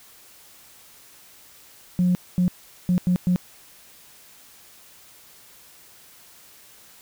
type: tone bursts at uneven times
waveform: sine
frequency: 179.6 Hz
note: F3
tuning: 49 cents sharp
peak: -15 dBFS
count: 5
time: 1.99-2.15 / 2.38-2.48 / 2.89-2.98 / 3.07-3.16 / 3.27-3.36 s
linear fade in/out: 0 ms
effects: tanh soft clip ceiling -13 dBFS + white hiss -50 dBFS RMS until 7.01 s